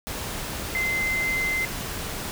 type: tone in noise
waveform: sine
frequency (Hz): 2071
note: C7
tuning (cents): -18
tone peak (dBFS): -23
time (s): 0.75-1.65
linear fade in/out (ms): 0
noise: pink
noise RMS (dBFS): -32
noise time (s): 0.07-2.31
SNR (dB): +6
effects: none